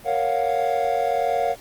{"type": "chord", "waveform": "triangle", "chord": "Gb major seventh", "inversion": "first", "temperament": "equal", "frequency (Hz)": [466.2, 554.4, 698.5, 740], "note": ["Bb4", "Db5", "F5", "Gb5"], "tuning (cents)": [0, 0, 0, 0], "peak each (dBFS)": [-25, -24, -21, -24], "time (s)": [0.04, 1.56], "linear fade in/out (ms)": 50, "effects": ["pink hiss -46 dBFS RMS until 1.6 s", "Opus 32 kbps"]}